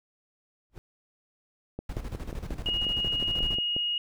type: noise with exponential growth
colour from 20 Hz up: brown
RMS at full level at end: -38 dBFS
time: 0.7-0.78 s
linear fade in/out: 0 ms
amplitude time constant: 16 ms
type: click train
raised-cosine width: 2 ms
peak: -22 dBFS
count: 12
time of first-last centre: 1.79-3.765 s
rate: 5.57 Hz
type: noise with tremolo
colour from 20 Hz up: brown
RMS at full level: -33 dBFS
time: 1.89-3.56 s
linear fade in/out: 5 ms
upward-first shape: square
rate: 13 Hz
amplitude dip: 65%
type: tone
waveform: sine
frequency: 2875 Hz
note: F7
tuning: 50 cents sharp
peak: -26 dBFS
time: 2.66-3.98 s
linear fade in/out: 2 ms
effects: none